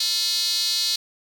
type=tone with high-pass filter; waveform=square; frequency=195.4 Hz; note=G3; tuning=5 cents flat; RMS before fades=-23 dBFS; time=0-0.96 s; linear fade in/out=5 ms; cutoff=4200 Hz; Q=5.9; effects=none